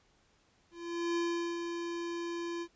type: tone with ADSR envelope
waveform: square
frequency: 341.4 Hz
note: F4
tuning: 39 cents flat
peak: -30 dBFS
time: 0.71-2.68 s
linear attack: 450 ms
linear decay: 410 ms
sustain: -6 dB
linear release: 64 ms
effects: pink hiss -69 dBFS RMS until 2.75 s + resampled to 16000 Hz